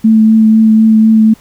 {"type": "tone with vibrato", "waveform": "sine", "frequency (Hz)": 220, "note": "A3", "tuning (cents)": 0, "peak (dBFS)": -3, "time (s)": [0.04, 1.34], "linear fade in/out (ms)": 10, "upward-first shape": "triangle", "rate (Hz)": 4, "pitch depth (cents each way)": 16, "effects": ["pink hiss -44 dBFS RMS until 1.4 s"]}